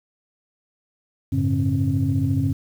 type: tone cluster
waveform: sine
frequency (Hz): 94.7 / 108.8 / 141.1 / 270.1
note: F#2 / A2 / C#3 / C#4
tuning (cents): +41 / -19 / +31 / -45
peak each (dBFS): -23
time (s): 1.32-2.53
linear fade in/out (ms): 10
effects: tanh soft clip ceiling -10 dBFS + 8-bit